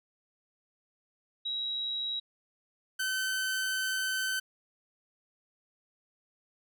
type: tone pair in turn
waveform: sine / sawtooth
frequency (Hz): 3856 / 1530.3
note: B7 / G6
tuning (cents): -42 / -42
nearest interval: octave + major third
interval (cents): 1600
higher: first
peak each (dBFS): -31 / -26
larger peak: second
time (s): 1.45-2.2 / 2.99-4.4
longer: second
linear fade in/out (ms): 10
effects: none